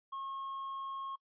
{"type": "tone", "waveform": "triangle", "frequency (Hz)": 1084, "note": "C#6", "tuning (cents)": -39, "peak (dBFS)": -37, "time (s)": [0.12, 1.16], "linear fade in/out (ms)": 10, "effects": ["noise-tail reverb RT60 0.1 s tail -23 dB re dry", "resampled to 11025 Hz"]}